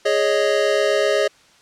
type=chord; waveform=square; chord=Ab suspended fourth; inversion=none; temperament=equal; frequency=415.3 / 554.4 / 622.3 Hz; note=Ab4 / Db5 / Eb5; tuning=0 / 0 / 0 cents; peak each=-21 dBFS; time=0.05-1.28 s; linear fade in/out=10 ms; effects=white hiss -52 dBFS RMS until 1.61 s + low-pass 6000 Hz 12 dB/octave